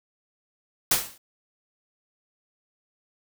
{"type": "noise with exponential decay", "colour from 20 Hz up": "white", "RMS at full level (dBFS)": -17, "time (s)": [0.91, 1.18], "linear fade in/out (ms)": 5, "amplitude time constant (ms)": 58, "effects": []}